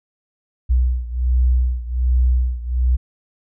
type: beating tone pair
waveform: sine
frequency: 61.74 / 63.04 Hz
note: B1 / B1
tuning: 0 / +36 cents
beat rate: 1.3 Hz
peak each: -16 / -19 dBFS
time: 0.69-2.97 s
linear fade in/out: 20 ms
effects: none